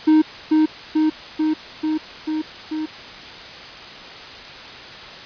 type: tone with echo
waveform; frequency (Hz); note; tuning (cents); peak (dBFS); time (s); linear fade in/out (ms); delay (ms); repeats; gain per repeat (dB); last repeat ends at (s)
triangle; 311.1; D#4; 0; -8; 0.07-0.22; 10; 440; 6; -2; 2.86
effects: white hiss -36 dBFS RMS until 5.25 s + resampled to 11025 Hz